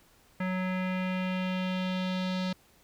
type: tone with low-pass filter sweep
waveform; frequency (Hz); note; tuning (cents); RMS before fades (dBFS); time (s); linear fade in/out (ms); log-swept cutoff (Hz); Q
square; 185; F#3; 0; -31; 0.4-2.53; 5; 2000 to 4200; 2.6
effects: pink hiss -62 dBFS RMS until 2.83 s